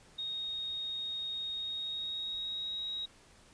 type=tone with pitch glide; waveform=sine; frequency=3729 to 3807 Hz; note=A#7 to A#7; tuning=0 to +36 cents; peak=-35 dBFS; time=0.18-3.06 s; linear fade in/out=10 ms; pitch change=+36 cents; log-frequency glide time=1.55-2.86 s; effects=pink hiss -60 dBFS RMS until 3.53 s + resampled to 22050 Hz